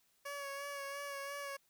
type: tone with vibrato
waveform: 15% pulse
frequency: 562 Hz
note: C#5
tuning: 24 cents sharp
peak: -35 dBFS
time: 0.25-1.57 s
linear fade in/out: 10 ms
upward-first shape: sine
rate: 2.9 Hz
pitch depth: 26 cents each way
effects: white hiss -74 dBFS RMS until 1.69 s